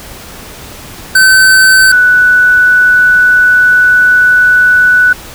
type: tone pair in turn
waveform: square / sine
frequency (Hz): 1531 / 1484.8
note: G6 / F#6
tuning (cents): -41 / +6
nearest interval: minor second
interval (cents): 53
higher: first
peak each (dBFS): -3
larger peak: neither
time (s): 1.15-1.92 / 1.92-5.13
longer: second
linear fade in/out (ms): 5
effects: pink hiss -29 dBFS RMS until 5.34 s